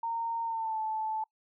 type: tone with pitch glide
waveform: sine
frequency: 920 to 873.9 Hz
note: A#5 to A5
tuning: -23 to -12 cents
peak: -30 dBFS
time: 0.03-1.24 s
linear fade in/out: 5 ms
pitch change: -89 cents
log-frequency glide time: 0.44-0.79 s
effects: noise-tail reverb RT60 0.1 s tail -24 dB re dry